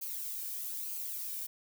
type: noise with flanger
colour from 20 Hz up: violet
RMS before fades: -39 dBFS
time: 0.01-1.47 s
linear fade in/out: 10 ms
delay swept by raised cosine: 0.54 to 1.52 ms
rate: 1.1 Hz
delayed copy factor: -0.55
effects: none